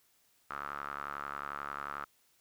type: tone with band-pass filter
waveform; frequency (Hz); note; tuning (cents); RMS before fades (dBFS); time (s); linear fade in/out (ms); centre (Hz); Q
sawtooth; 71.2; C#2; +47; -41; 0.5-2.05; 5; 1300; 6.7
effects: white hiss -70 dBFS RMS until 2.4 s